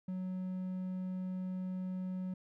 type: tone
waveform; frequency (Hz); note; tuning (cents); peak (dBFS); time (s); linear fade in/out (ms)
triangle; 185; F#3; 0; -34; 0.08-2.34; 5
effects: none